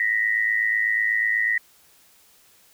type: tone pair together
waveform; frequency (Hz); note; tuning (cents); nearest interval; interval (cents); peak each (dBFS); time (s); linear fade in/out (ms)
sine; 1864.7 / 1972.8; A#6 / B6; 0 / -2; minor second; 98; -22; 0-1.58; 2
effects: white hiss -56 dBFS RMS until 2.73 s